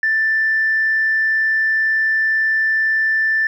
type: tone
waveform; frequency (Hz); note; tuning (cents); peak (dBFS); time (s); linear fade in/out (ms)
sine; 1769; A6; +9; -13; 0.03-3.47; 2
effects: tanh soft clip ceiling -9 dBFS + 9-bit